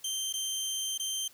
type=tone with dropouts; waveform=20% pulse; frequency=3136 Hz; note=G7; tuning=in tune; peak=-26 dBFS; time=0.04-1.28 s; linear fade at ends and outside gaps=5 ms; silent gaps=0.327-0.337 / 0.978-0.996 s; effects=white hiss -58 dBFS RMS until 1.33 s + high-pass 80 Hz 12 dB/octave